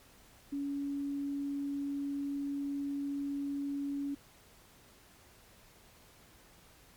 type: tone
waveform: sine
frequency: 281.8 Hz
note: C#4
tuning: 29 cents sharp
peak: -33 dBFS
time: 0.52-4.15 s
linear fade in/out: 10 ms
effects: pink hiss -60 dBFS RMS until 6.96 s + MP3 96 kbps